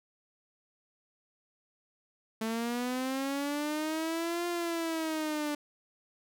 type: linear two-way sweep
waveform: sawtooth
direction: up then down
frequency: 220 to 349.2 to 293.1 Hz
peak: -27 dBFS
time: 2.41-5.55 s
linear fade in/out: 5 ms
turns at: 4.47 s
effects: none